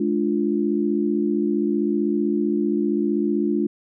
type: chord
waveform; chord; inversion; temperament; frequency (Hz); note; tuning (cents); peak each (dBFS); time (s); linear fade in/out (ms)
sine; D diminished; second; equal with one note detuned; 212.9 / 293.7 / 349.2; Ab3 / D4 / F4; +43 / 0 / 0; -23; 0-3.67; 5
effects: none